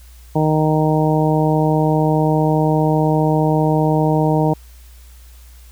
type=harmonic tone; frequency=155.1 Hz; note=D#3; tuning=5 cents flat; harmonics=1 / 2 / 3 / 4 / 5 / 6; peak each=-16 / -19 / -21 / -22 / -23 / -24 dBFS; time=0.35-4.54 s; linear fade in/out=10 ms; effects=added 60 Hz sine -39 dBFS peak until 5.71 s + white hiss -50 dBFS RMS until 5.71 s